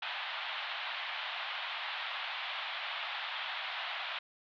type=band-pass noise; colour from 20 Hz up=white; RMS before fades=-39 dBFS; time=0.02-4.19 s; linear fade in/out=5 ms; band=660 to 3700 Hz; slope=48 dB/octave; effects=none

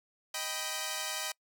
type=chord; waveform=5% pulse; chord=Eb augmented; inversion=none; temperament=equal with one note detuned; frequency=624.8 / 784 / 987.8 Hz; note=Eb5 / G5 / B5; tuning=+7 / 0 / 0 cents; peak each=-27 dBFS; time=0.34-1.32 s; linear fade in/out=5 ms; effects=noise-tail reverb RT60 0.1 s tail -25 dB re dry

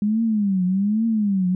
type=tone with vibrato; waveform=sine; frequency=203.3 Hz; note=G#3; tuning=37 cents flat; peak=-17 dBFS; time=0.02-1.55 s; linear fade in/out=2 ms; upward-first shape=triangle; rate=1.2 Hz; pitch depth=220 cents each way; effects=none

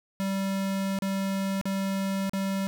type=tone with dropouts; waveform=square; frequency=194.3 Hz; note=G3; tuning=15 cents flat; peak=-27 dBFS; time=0.2-2.67 s; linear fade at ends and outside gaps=0 ms; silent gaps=0.988-1.022 / 1.613-1.655 / 2.295-2.334 s; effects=none

